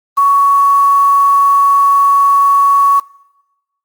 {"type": "tone with quantisation", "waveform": "sine", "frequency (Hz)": 1119, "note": "C#6", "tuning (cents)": 16, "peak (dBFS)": -6, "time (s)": [0.17, 3], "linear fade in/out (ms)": 10, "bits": 5, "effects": ["noise-tail reverb RT60 1.0 s tail -23 dB re dry", "Opus 24 kbps"]}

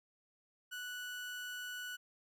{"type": "tone", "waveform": "30% pulse", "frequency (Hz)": 1478, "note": "F#6", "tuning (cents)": -2, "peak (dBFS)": -39, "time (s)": [0.71, 1.97], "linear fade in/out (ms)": 20, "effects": []}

